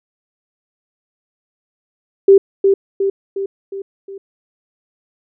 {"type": "tone with echo", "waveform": "sine", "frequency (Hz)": 392, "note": "G4", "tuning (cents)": 0, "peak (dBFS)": -3, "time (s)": [2.28, 2.38], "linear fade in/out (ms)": 5, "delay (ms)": 360, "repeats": 5, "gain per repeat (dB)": -5, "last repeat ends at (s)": 4.18, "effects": []}